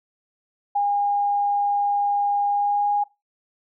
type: tone with pitch glide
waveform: sine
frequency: 813 to 820.5 Hz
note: G#5 to G#5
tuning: -37 to -21 cents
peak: -18 dBFS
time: 0.75-3.04 s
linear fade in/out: 10 ms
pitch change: +16 cents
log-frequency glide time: 2.47-2.9 s
effects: noise-tail reverb RT60 0.2 s tail -19 dB re dry